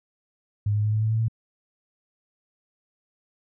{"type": "tone with pitch steps", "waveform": "sine", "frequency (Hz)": [103.6, 105.11, 106.64, 108.19, 109.76, 111.36, 112.98], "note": ["G#2", "G#2", "G#2", "A2", "A2", "A2", "A2"], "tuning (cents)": [-4, 21, 46, -29, -4, 21, 46], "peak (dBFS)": -20, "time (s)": [0.66, 1.283], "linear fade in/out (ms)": 5, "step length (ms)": 89, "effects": []}